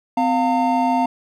triangle tone cluster, 256.4 / 703 / 910 Hz, C4 / F5 / A#5, -35 / +11 / -42 cents, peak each -18 dBFS, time 0.17-1.06 s, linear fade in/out 5 ms, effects none

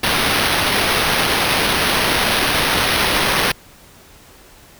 violet noise with sample-and-hold, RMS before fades -17 dBFS, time 0.03-3.52 s, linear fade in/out 5 ms, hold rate 7350 Hz, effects pink hiss -45 dBFS RMS until 4.79 s

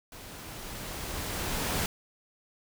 pink noise with level ramp, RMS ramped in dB -46 to -29 dBFS, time 0.12-1.86 s, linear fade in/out 2 ms, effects none

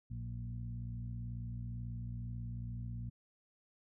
harmonic tone with a mistuned harmonic, 58.27 Hz, A#1, in tune, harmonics 1 / 2 / 3 / 4, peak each -45 / -41 / -52 / -52 dBFS, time 0.1-3.1 s, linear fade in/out 10 ms, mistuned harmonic 3, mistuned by +39 cents, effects none

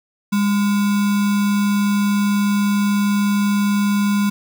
sine tone with sample-and-hold, 203.2 Hz, G#3, 38 cents flat, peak -14 dBFS, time 0.32-4.3 s, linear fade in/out 10 ms, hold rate 1225 Hz, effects none

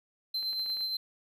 triangle tone with tremolo, 4100 Hz, C8, 36 cents flat, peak -28 dBFS, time 0.34-0.97 s, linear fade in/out 5 ms, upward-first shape sine, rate 8.6 Hz, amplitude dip 35%
clicks, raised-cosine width 0.3 ms, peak -35 dBFS, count 7, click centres 0.428 / 0.531 / 0.596 / 0.662 / 0.7 / 0.77 / 0.808 s
effects none

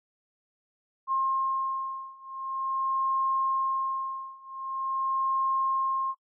sine beating tone pair, 1066 / 1066.45 Hz, C6 / C6, +32 / +33 cents, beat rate 0.45 Hz, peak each -30 / -29 dBFS, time 1.07-6.15 s, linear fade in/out 50 ms, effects noise-tail reverb RT60 0.1 s tail -23 dB re dry

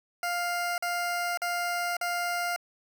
20% pulse tone bursts, 701 Hz, F5, 6 cents sharp, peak -23 dBFS, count 4, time 0.23-2.562 s, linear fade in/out 2 ms, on 550 ms, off 44 ms, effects none

